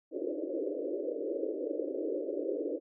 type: band-pass noise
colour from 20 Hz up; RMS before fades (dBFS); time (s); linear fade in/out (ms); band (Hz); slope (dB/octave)
pink; -35; 0.11-2.8; 50; 290 to 580; 96
effects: none